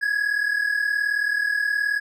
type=tone pair together; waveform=triangle; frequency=1661.2 / 1700 Hz; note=G#6 / G#6; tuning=0 / +40 cents; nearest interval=unison; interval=40 cents; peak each=-20 / -24 dBFS; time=0.01-2 s; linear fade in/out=20 ms; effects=none